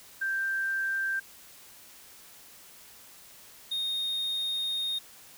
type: tone pair in turn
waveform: sine / triangle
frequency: 1574 / 3700 Hz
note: G6 / A#7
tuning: +7 / -14 cents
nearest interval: octave + minor third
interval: 1479 cents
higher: second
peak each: -27 dBFS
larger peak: neither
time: 0.21-1.2 / 3.71-4.99 s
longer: second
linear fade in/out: 10 ms
effects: white hiss -52 dBFS RMS until 5.37 s